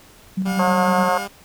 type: tone with tremolo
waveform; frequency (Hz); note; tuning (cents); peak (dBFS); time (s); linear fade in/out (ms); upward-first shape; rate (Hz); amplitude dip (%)
sine; 189.3; F#3; +40; -18; 0.37-1.09; 10; square; 9.8; 35
type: tone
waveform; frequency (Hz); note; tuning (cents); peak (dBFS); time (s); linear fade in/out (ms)
20% pulse; 717; F5; +45; -22; 0.45-1.28; 50
type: tone with pitch glide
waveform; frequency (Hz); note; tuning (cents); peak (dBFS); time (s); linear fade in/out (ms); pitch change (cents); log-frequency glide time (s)
10% pulse; 195.9 to 199.67; G3 to G3; -1 to +32; -21; 0.45-1.28; 10; +33; 0.82-1.04
type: harmonic tone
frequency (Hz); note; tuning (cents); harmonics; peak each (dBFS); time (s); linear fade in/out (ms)
180.9; F#3; -39; 3 / 4 / 5 / 6 / 7 / 8 / 9; -22 / -24 / -23 / -23 / -27 / -32 / -33; 0.59-1.18; 5
effects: pink hiss -48 dBFS RMS until 1.44 s